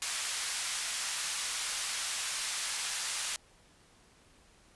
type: band-pass noise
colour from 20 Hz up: white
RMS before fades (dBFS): -35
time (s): 0.02-3.36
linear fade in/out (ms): 0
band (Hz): 1100 to 10000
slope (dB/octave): 12
effects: pink hiss -62 dBFS RMS until 4.75 s + resampled to 24000 Hz